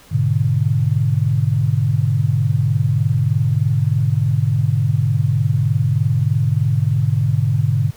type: chord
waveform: sine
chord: G# diminished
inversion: none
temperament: equal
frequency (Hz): 103.83 / 123.47 / 146.83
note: G#2 / B2 / D3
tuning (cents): 0 / 0 / 0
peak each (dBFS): -18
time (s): 0.11-7.91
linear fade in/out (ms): 20
effects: pink hiss -46 dBFS RMS until 7.96 s